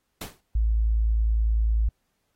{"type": "noise with exponential decay", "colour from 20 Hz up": "pink", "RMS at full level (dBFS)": -30, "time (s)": [0.21, 0.41], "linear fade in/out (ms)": 5, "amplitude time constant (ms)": 42}
{"type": "tone", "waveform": "sine", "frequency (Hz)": 55, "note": "A1", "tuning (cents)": 0, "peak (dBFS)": -19, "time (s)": [0.55, 1.89], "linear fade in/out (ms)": 5}
{"effects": ["pink hiss -75 dBFS RMS until 2.35 s", "AAC 48 kbps"]}